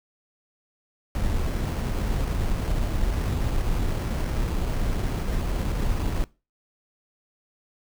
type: noise with sample-and-hold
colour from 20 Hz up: brown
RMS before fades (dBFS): -25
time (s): 1.15-6.24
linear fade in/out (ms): 0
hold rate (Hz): 3675
effects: noise-tail reverb RT60 0.3 s tail -22 dB re dry